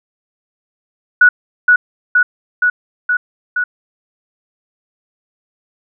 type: tone with echo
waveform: sine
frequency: 1468 Hz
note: F#6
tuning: 14 cents flat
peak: -3 dBFS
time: 1.21-1.29 s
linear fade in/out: 5 ms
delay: 470 ms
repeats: 5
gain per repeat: -2 dB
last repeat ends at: 3.64 s
effects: none